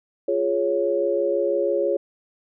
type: chord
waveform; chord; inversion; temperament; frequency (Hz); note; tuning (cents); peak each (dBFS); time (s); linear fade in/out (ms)
sine; Db major; first; equal; 349.2 / 415.3 / 554.4; F4 / Ab4 / Db5; 0 / 0 / 0; -25 / -24 / -22; 0.28-1.97; 5
effects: none